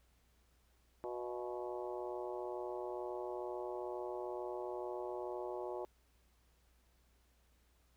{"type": "harmonic tone with a mistuned harmonic", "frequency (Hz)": 122.2, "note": "B2", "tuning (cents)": -18, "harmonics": [3, 4, 5, 6, 7, 8, 9], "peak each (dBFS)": [-43, -47, -46, -52, -48, -55, -56], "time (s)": [1.04, 5.85], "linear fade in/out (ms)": 0, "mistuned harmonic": 6, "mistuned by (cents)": -85, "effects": ["added 60 Hz sine -70 dBFS peak until 7.96 s", "pink hiss -75 dBFS RMS until 7.96 s"]}